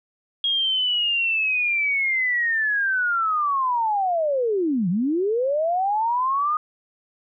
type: linear two-way sweep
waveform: sine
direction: down then up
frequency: 3282 to 164.5 to 1242 Hz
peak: -19 dBFS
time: 0.44-6.57 s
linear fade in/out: 2 ms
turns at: 4.89 s
effects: none